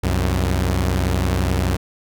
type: tone pair together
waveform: sawtooth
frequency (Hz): 65 / 91.92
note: C2 / F#2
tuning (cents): -11 / -11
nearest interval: tritone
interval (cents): 600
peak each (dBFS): -16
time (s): 0.03-1.77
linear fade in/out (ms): 10
effects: none